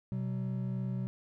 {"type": "tone pair together", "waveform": "triangle", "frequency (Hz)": [126.2, 189.23], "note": ["B2", "F#3"], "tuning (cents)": [38, 39], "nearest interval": "perfect fifth", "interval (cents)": 701, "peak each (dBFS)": [-32, -34], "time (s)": [0.12, 1.07], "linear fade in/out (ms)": 0, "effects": []}